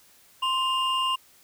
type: tone pair together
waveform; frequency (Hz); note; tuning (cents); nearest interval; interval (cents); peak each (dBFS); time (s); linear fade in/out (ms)
triangle; 1044.8 / 2820; C6 / F7; -3 / +16; octave + perfect fourth; 1719; -23 / -25; 0.42-1.16; 10
effects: white hiss -57 dBFS RMS until 1.43 s